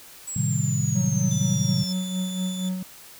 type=exponential sweep; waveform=sine; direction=down; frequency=7820 to 5274 Hz; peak=-30 dBFS; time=0.27-1.93 s; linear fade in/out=10 ms
type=chord; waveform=sine; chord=A half-diminished seventh; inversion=none; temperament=equal; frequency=110 / 130.81 / 155.56 / 196 Hz; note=A2 / C3 / Eb3 / G3; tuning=0 / 0 / 0 / 0 cents; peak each=-28 / -25 / -26 / -30 dBFS; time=0.36-1.84 s; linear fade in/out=5 ms
type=tone with tremolo; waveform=triangle; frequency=185 Hz; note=F#3; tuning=in tune; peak=-21 dBFS; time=0.95-2.83 s; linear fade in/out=5 ms; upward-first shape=sine; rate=4.2 Hz; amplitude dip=50%
type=tone with pitch glide; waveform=25% pulse; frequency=3520 to 3494 Hz; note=A7 to A7; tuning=0 to -13 cents; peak=-31 dBFS; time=1.31-2.69 s; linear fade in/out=2 ms; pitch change=-13 cents; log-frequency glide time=1.47-1.78 s
effects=white hiss -46 dBFS RMS until 3.19 s